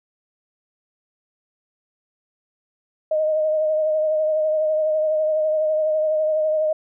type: tone with vibrato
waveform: sine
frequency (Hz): 621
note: D#5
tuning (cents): -3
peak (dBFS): -17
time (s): 3.11-6.73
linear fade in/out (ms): 5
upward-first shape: triangle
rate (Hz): 12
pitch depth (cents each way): 32
effects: none